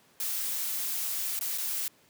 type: noise with dropouts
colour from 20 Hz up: blue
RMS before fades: -32 dBFS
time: 0.2-1.88 s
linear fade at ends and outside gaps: 2 ms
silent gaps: 1.392-1.41 / 1.578-1.582 s
effects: pink hiss -62 dBFS RMS until 2.09 s + high-pass 150 Hz 12 dB/octave